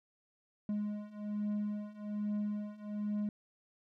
triangle beating tone pair, 207.7 / 208.9 Hz, G#3 / G#3, 0 / +10 cents, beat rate 1.2 Hz, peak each -37 / -35 dBFS, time 0.69-3.29 s, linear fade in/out 2 ms, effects none

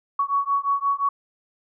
sine beating tone pair, 1117 / 1122.7 Hz, C#6 / C#6, +13 / +22 cents, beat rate 5.7 Hz, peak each -23 dBFS, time 0.19-1.09 s, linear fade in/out 5 ms, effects none

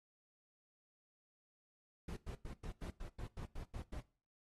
brown noise bursts, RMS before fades -45 dBFS, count 11, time 2.08-4.007 s, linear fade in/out 5 ms, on 87 ms, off 97 ms, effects noise-tail reverb RT60 0.4 s tail -19 dB re dry + AAC 32 kbps

